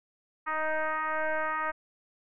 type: tone with frequency modulation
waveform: sine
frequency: 311.1 Hz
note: D#4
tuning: in tune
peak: -27 dBFS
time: 0.46-1.72 s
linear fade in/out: 20 ms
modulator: 312 Hz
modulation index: 5.2
effects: none